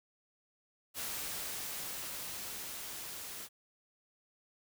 white noise with level ramp, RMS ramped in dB -39 to -45 dBFS, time 0.94-3.49 s, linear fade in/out 50 ms, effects none

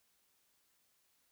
silence, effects white hiss -75 dBFS RMS until 1.31 s

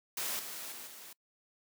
white noise with level steps, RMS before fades -36 / -43 / -46 / -50 dBFS, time 0.17-1.13 s, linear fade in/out 5 ms, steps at 0.39 / 0.72 / 0.87 s, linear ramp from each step 2 ms, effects noise-tail reverb RT60 0.1 s tail -24 dB re dry + high-pass 200 Hz 12 dB/octave

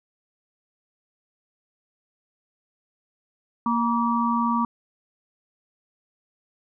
sine tone cluster, 233.1 / 951 / 1156 Hz, A#3 / A#5 / D6, 0 / +34 / -28 cents, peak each -23 / -25 / -25 dBFS, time 3.66-4.65 s, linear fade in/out 2 ms, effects none

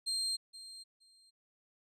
35% pulse tone with echo, 4186 Hz, C8, in tune, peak -31 dBFS, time 0.06-0.37 s, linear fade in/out 20 ms, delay 470 ms, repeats 2, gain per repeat -15 dB, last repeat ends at 1.31 s, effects resampled to 32000 Hz

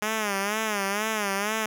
5% pulse tone with vibrato, 207.7 Hz, G#3, in tune, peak -14 dBFS, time 0.02-1.66 s, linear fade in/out 2 ms, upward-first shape sine, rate 2.1 Hz, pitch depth 110 cents each way, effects none

